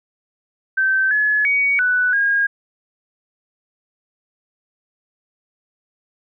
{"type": "tone with pitch steps", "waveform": "sine", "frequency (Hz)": [1549, 1703, 2249, 1488, 1628], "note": ["G6", "G#6", "C#7", "F#6", "G#6"], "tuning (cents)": [-21, 43, 24, 9, -35], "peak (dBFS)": -14, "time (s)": [0.77, 2.47], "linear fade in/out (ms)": 10, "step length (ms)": 340, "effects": []}